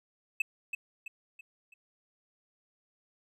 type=tone with echo; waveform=triangle; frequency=2610 Hz; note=E7; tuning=18 cents flat; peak=-23 dBFS; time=0.4-0.42 s; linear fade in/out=5 ms; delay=330 ms; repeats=4; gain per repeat=-7 dB; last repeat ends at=1.74 s; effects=none